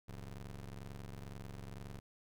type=ring-modulated tone; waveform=25% pulse; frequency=69.3 Hz; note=C#2; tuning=in tune; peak=-39 dBFS; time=0.08-2 s; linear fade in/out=10 ms; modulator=45.7 Hz; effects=none